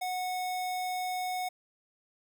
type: tone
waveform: square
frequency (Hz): 734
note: F#5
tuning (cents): -14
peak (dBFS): -32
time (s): 0.01-1.49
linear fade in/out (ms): 10
effects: none